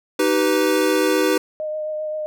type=chord; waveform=square; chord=Eb augmented; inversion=none; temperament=equal with one note detuned; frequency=311.1 / 385.7 / 493.9 Hz; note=Eb4 / G4 / B4; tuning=0 / -28 / 0 cents; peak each=-21 dBFS; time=0.19-1.38 s; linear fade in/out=5 ms
type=tone with vibrato; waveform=sine; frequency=615 Hz; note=D#5; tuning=20 cents flat; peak=-23 dBFS; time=1.6-2.26 s; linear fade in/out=0 ms; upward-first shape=triangle; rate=7.6 Hz; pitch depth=18 cents each way
effects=none